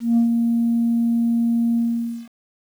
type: tone with ADSR envelope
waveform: sine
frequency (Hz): 233.1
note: A#3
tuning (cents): 0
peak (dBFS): -10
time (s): 0-2.29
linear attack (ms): 170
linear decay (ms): 110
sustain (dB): -5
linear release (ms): 520
effects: tanh soft clip ceiling -11 dBFS + 8-bit